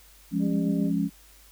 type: chord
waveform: sine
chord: Db major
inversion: first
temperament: equal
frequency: 174.61 / 207.7 / 277.2 Hz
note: F3 / Ab3 / Db4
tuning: 0 / 0 / 0 cents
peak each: -27 dBFS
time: 0.31-1.1 s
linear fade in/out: 50 ms
type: harmonic tone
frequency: 199.9 Hz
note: G3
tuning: 34 cents sharp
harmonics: 1 / 2 / 3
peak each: -35 / -38 / -40 dBFS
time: 0.39-0.92 s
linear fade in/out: 50 ms
effects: added 50 Hz sine -55 dBFS peak until 1.51 s + white hiss -55 dBFS RMS until 1.51 s